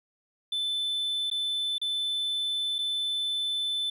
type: tone with dropouts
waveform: sine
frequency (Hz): 3520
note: A7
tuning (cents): 0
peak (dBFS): -24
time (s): 0.52-3.9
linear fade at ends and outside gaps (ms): 5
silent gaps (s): 1.301-1.313 / 1.782-1.815 / 2.784-2.788
effects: tanh soft clip ceiling -26 dBFS + 11-bit